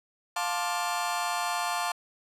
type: chord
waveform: sawtooth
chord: D minor seventh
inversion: first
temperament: just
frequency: 704.8 / 881 / 1057.2 / 1174.7 Hz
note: F5 / A5 / C6 / D6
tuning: +16 / +2 / +18 / 0 cents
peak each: -28 / -29 / -30 / -31 dBFS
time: 0.36-1.92 s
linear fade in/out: 5 ms
effects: low-pass 12000 Hz 12 dB/octave